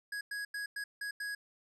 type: tone bursts at uneven times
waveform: square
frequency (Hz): 1661.2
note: G#6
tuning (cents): 0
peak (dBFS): -37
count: 6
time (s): 0.12-0.21 / 0.31-0.45 / 0.54-0.66 / 0.76-0.84 / 1.01-1.11 / 1.2-1.35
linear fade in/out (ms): 5
effects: low-pass 11000 Hz 12 dB/octave